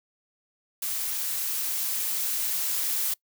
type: noise with level ramp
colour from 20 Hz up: blue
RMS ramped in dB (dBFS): -30 to -27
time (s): 0.82-3.14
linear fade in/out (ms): 5
effects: noise-tail reverb RT60 0.1 s tail -24 dB re dry